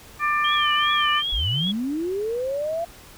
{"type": "harmonic tone", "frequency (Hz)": 594, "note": "D5", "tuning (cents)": 20, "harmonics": [2, 3, 4], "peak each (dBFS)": [-21, -25, -27], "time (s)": [0.19, 1.23], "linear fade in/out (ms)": 50}
{"type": "tone with vibrato", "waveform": "sine", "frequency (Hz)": 3136, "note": "G7", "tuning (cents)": 0, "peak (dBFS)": -23, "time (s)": [0.44, 1.72], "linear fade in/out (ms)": 10, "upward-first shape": "triangle", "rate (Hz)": 2.6, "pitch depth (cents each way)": 130}
{"type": "click train", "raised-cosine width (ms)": 0.2, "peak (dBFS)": -29, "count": 46, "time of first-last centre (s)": [0.49, 1.198], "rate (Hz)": 63.6}
{"type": "linear sweep", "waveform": "sine", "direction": "up", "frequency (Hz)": [35, 689], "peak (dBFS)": -23, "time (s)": [1.32, 2.85], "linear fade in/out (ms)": 10}
{"effects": ["pink hiss -46 dBFS RMS until 3.17 s"]}